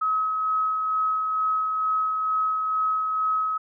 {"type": "tone with tremolo", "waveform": "sine", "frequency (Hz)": 1278, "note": "D#6", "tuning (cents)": 46, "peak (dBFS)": -20, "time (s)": [0.01, 3.58], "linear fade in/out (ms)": 10, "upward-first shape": "sine", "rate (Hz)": 2.2, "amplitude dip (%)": 30, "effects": []}